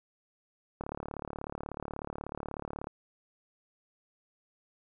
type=click train; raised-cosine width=1 ms; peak=-23 dBFS; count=76; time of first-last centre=0.81-2.87 s; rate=36.4 Hz; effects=none